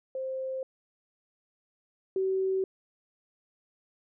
sine tone pair in turn, 525 / 380.8 Hz, C5 / F#4, +6 / +50 cents, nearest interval tritone, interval 556 cents, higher first, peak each -31 / -25 dBFS, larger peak second, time 0.15-0.63 / 2.16-2.64 s, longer neither, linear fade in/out 2 ms, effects none

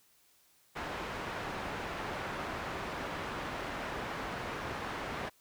white low-pass noise, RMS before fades -39 dBFS, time 0.75-5.3 s, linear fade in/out 20 ms, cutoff 1500 Hz, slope 12 dB/octave, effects white hiss -67 dBFS RMS until 5.4 s

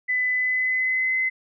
sine tone with pitch glide, 2004 to 2046 Hz, B6 to C7, +25 to -39 cents, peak -20 dBFS, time 0.08-1.3 s, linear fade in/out 20 ms, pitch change +36 cents, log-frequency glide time 0.33-1.18 s, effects none

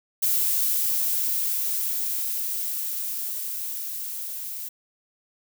violet noise with level ramp, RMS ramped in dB -22 to -34 dBFS, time 0.22-4.69 s, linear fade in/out 10 ms, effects none

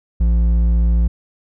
sine tone with hard clipping, 57.3 Hz, A#1, 29 cents flat, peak -13 dBFS, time 0.2-1.08 s, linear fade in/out 10 ms, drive 6 dB, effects none

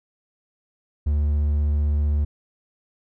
triangle tone, 73.7 Hz, D2, 7 cents sharp, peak -16 dBFS, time 1.06-2.25 s, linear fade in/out 10 ms, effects none

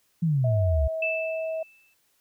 sine exponential sweep, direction down, 173.4 to 66 Hz, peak -20 dBFS, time 0.22-0.88 s, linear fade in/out 10 ms
sine tone, 643 Hz, E5, 43 cents flat, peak -27 dBFS, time 0.44-1.63 s, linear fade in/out 5 ms
sine tone with exponential decay, 2637 Hz, E7, in tune, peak -23 dBFS, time 1.02-1.94 s, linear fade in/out 5 ms, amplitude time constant 200 ms
effects white hiss -68 dBFS RMS until 2.2 s

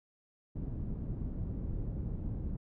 pink low-pass noise, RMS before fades -37 dBFS, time 0.55-2.57 s, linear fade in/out 10 ms, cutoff 210 Hz, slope 12 dB/octave, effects none

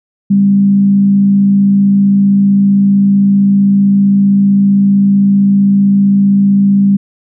sine tone with frequency modulation, 198.5 Hz, G3, 22 cents sharp, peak -5 dBFS, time 0.3-6.97 s, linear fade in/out 10 ms, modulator 55.5 Hz, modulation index 0.24, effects none

